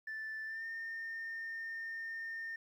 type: tone with pitch glide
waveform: sine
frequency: 1760 to 1817.9 Hz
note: A6 to A#6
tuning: 0 to -44 cents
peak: -38 dBFS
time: 0.07-2.56 s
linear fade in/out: 5 ms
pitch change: +56 cents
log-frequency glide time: 0.45-0.65 s
effects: tanh soft clip ceiling -37 dBFS + 12-bit